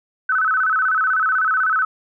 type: tone with vibrato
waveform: sine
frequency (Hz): 1396.9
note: F6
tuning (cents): 0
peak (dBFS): -15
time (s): 0.29-1.85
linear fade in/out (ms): 5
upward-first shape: square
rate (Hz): 16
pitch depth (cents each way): 140
effects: none